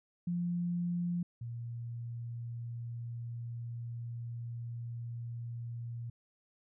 sine tone pair in turn, 174.61 / 117.86 Hz, F3 / A#2, 0 / +19 cents, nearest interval perfect fifth, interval 681 cents, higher first, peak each -31 / -38 dBFS, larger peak first, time 0.27-1.23 / 1.41-6.1 s, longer second, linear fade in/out 5 ms, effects none

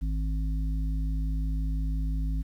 harmonic tone, 52.9 Hz, G#1, 33 cents sharp, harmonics 1 / 3 / 5, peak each -26 / -36 / -40 dBFS, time 0.01-2.43 s, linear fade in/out 20 ms, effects 10-bit

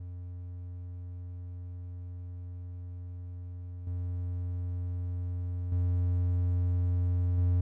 triangle tone with level steps, 88.9 Hz, F2, 31 cents sharp, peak -36 / -29 / -23 / -21 dBFS, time 0-7.61 s, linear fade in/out 5 ms, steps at 3.87 / 5.72 / 7.38 s, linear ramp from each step 2 ms, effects none

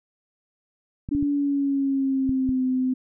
clicks, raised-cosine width 5 ms, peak -19 dBFS, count 5, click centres 1.089 / 1.15 / 1.227 / 2.293 / 2.491 s
sine tone with pitch glide, 286.8 to 257 Hz, D4 to C4, -41 to -31 cents, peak -20 dBFS, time 1.11-2.94 s, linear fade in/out 10 ms, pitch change -190 cents, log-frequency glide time 1.31-2.63 s
effects none

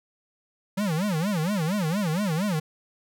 square tone with vibrato, 180.5 Hz, F#3, 43 cents flat, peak -24 dBFS, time 0.77-2.6 s, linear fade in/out 10 ms, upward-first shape sine, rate 4.3 Hz, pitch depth 280 cents each way, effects none

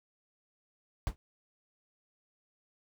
brown noise with exponential decay, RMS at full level -26 dBFS, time 1.07-1.16 s, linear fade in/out 0 ms, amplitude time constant 18 ms, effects none

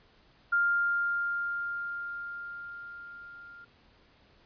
sine tone with level ramp, 1400 Hz, F6, 4 cents sharp, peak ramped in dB -22 to -47 dBFS, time 0.52-3.65 s, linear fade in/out 10 ms, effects pink hiss -62 dBFS RMS until 4.45 s + resampled to 11025 Hz

